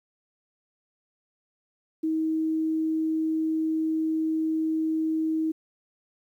sine tone, 317.7 Hz, D#4, 36 cents sharp, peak -23 dBFS, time 2.03-5.52 s, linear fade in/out 10 ms, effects 10-bit

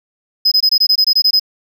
triangle tone bursts, 5050 Hz, D#8, 25 cents sharp, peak -7 dBFS, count 11, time 0.45-1.397 s, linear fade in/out 10 ms, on 67 ms, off 21 ms, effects none

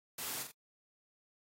white noise with echo, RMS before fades -41 dBFS, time 0.18-0.43 s, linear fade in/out 5 ms, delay 42 ms, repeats 2, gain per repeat -6 dB, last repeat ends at 0.514 s, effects high-pass 100 Hz 12 dB/octave + AAC 48 kbps

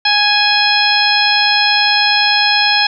harmonic tone with a mistuned harmonic, 830.6 Hz, G#5, in tune, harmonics 1 / 2 / 3 / 4 / 5 / 6, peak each -17 / -17 / -17 / -17 / -17 / -17 dBFS, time 0.05-2.87 s, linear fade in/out 5 ms, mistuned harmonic 6, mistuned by +81 cents, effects none

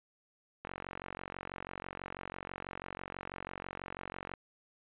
click train, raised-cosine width 0.5 ms, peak -25 dBFS, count 171, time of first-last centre 0.65-4.338 s, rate 46.1 Hz, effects resampled to 8000 Hz

